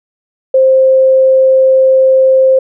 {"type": "tone", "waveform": "sine", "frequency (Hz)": 526, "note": "C5", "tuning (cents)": 9, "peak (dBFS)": -4, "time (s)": [0.54, 2.59], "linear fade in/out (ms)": 5, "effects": []}